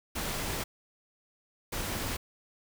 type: noise bursts at uneven times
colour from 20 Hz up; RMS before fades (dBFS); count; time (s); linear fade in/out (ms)
pink; -34; 2; 0.15-0.64 / 1.72-2.17; 10
effects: none